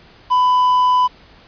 triangle tone with quantisation, 1000 Hz, B5, 21 cents sharp, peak -9 dBFS, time 0.3-1.08 s, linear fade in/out 20 ms, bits 6, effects pink hiss -46 dBFS RMS until 1.47 s + resampled to 11025 Hz

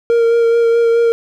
triangle tone with vibrato, 464.4 Hz, A#4, 7 cents flat, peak -7 dBFS, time 0.1-1.12 s, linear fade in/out 0 ms, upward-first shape sine, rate 4.7 Hz, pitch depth 15 cents each way, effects none

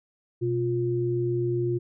sine tone pair together, 124.52 / 352.2 Hz, B2 / F4, +15 / +15 cents, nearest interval octave + tritone, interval 1800 cents, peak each -27 / -25 dBFS, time 0.41-1.79 s, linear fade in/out 20 ms, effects none

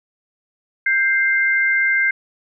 sine tone pair together, 1578.7 / 2093 Hz, G6 / C7, +12 / 0 cents, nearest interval perfect fourth, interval 488 cents, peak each -17 dBFS, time 0.86-2.11 s, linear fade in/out 5 ms, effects none

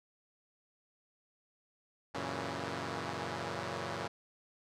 5% pulse chord, F# dominant seventh, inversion none, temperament equal, 92.5 / 116.54 / 138.59 / 164.81 Hz, F#2 / A#2 / C#3 / E3, 0 / 0 / 0 / 0 cents, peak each -31 dBFS, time 2.14-4.08 s, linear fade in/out 10 ms, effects low-pass 6000 Hz 12 dB/octave

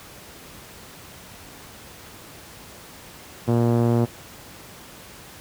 5% pulse tone with low-pass filter, 117.9 Hz, A#2, 20 cents sharp, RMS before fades -19 dBFS, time 3.47-4.06 s, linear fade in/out 20 ms, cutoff 330 Hz, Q 0.53, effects pink hiss -43 dBFS RMS until 5.4 s + high-pass 60 Hz 12 dB/octave

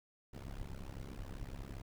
brown noise with amplitude modulation, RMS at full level -41 dBFS, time 0.33-1.82 s, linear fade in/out 10 ms, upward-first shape sine, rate 67.6 Hz, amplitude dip 100%, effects none

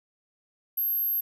sine tone, 12544 Hz, G9, in tune, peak -24 dBFS, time 0.77-1.21 s, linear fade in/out 10 ms, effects none

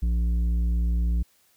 sine tone with tanh clipping, 58.27 Hz, A#1, in tune, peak -22 dBFS, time 0.02-1.23 s, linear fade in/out 10 ms, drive 8 dB, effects white hiss -63 dBFS RMS until 1.56 s

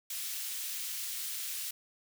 white high-pass noise, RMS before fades -38 dBFS, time 0.1-1.71 s, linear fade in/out 5 ms, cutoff 2400 Hz, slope 12 dB/octave, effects none

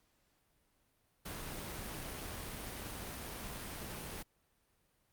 pink noise with amplitude modulation, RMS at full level -42 dBFS, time 1.25-4.23 s, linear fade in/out 10 ms, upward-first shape sine, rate 229 Hz, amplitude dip 40%, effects pink hiss -75 dBFS RMS until 5.12 s + Opus 48 kbps

